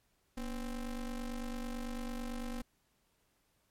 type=ring-modulated tone; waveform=square; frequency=131.5 Hz; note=C3; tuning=9 cents sharp; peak=-35 dBFS; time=0.37-2.62 s; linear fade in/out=5 ms; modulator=107 Hz; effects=pink hiss -75 dBFS RMS until 3.7 s + MP3 64 kbps